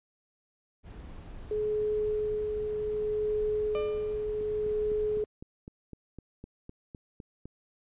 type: noise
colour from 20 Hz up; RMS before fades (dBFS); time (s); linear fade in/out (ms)
brown; -44; 0.83-5.26; 50
type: tone with tremolo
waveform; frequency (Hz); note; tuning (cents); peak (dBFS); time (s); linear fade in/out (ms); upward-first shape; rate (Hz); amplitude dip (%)
sine; 424.4; G#4; +38; -26; 1.51-5.24; 2; sine; 0.65; 35
type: tone with exponential decay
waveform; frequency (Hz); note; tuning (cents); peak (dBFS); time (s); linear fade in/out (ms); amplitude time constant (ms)
35% pulse; 598; D5; +31; -30; 3.75-4.4; 0; 140
type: click train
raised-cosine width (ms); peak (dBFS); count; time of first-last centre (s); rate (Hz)
3; -30; 13; 4.41-7.456; 3.94
effects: resampled to 8000 Hz